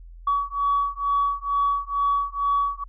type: beating tone pair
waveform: sine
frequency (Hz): 1132 / 1134.2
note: C#6 / C#6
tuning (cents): +36 / +39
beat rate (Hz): 2.2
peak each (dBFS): -23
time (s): 0.27-2.84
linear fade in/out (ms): 5
effects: tanh soft clip ceiling -13 dBFS + added 42 Hz sine -40 dBFS peak until 2.88 s